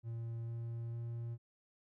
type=tone with pitch steps; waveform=triangle; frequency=115.5 / 116.3 / 117.11 Hz; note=A#2 / A#2 / A#2; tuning=-16 / -4 / +8 cents; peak=-37 dBFS; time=0.03-1.38 s; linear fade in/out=50 ms; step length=450 ms; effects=none